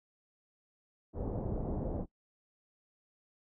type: low-pass noise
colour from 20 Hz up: pink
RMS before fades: -36 dBFS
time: 1.13-2.06 s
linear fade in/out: 50 ms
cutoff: 660 Hz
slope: 24 dB/octave
effects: noise-tail reverb RT60 0.1 s tail -20 dB re dry